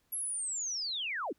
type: linear sweep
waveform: sine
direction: down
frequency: 11440 to 207.7 Hz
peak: -33 dBFS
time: 0.12-1.33 s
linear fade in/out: 10 ms
effects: pink hiss -74 dBFS RMS until 1.38 s